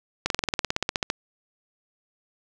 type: slowing click train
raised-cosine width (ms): 0.2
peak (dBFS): -6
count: 16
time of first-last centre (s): 0.26-1.101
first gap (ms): 42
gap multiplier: 1.04
effects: none